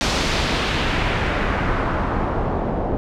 pink noise with low-pass filter sweep, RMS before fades -21 dBFS, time 0.01-2.97 s, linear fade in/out 0 ms, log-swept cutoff 5600 to 620 Hz, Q 1.2, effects none

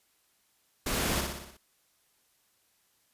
pink noise with echo, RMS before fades -31 dBFS, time 0.86-1.21 s, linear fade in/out 5 ms, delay 60 ms, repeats 6, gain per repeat -4 dB, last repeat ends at 1.57 s, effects white hiss -70 dBFS RMS until 3.13 s + resampled to 32000 Hz

